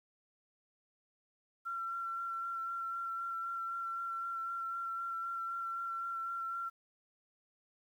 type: tone with vibrato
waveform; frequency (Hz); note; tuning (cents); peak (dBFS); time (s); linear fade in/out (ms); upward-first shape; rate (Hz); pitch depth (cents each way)
sine; 1360; F6; -46; -36; 1.65-6.7; 20; sine; 3.9; 14
effects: 11-bit